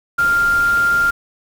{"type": "tone in noise", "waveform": "sine", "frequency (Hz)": 1396.9, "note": "F6", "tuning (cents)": 0, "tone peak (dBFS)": -12, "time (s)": [0.18, 1.11], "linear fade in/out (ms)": 10, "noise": "pink", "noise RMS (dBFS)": -30, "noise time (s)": [0.18, 1.11], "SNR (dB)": 15, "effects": []}